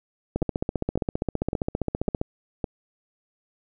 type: two click trains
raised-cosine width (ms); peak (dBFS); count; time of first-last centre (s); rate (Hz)
2; -11 / -12; 29 / 5; 0.36-2.214 / 0.42-2.642; 15.1 / 1.8
effects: none